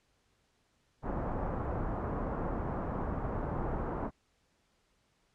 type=low-pass noise; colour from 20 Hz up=pink; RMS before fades=-35 dBFS; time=1.02-4.11 s; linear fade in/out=50 ms; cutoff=1200 Hz; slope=24 dB/octave; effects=pink hiss -73 dBFS RMS until 5.34 s + low-pass 8000 Hz 12 dB/octave